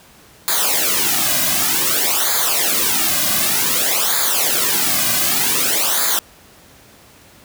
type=noise with flanger; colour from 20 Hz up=white; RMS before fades=-17 dBFS; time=0.48-6.19 s; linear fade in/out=0 ms; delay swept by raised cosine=0.35 to 2.25 ms; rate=0.54 Hz; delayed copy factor=-0.85; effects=pink hiss -46 dBFS RMS until 7.44 s + high-pass 60 Hz 12 dB/octave